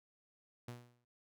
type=tone with exponential decay; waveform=sawtooth; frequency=120.9 Hz; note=B2; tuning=36 cents flat; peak=-39 dBFS; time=0.68-1.05 s; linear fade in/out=5 ms; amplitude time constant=79 ms; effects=none